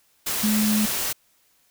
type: tone in noise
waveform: sine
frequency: 212.9 Hz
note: G#3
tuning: 43 cents sharp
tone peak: -19 dBFS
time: 0.43-0.86 s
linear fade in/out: 10 ms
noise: white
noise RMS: -26 dBFS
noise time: 0.26-1.13 s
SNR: +4 dB
effects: white hiss -63 dBFS RMS until 1.7 s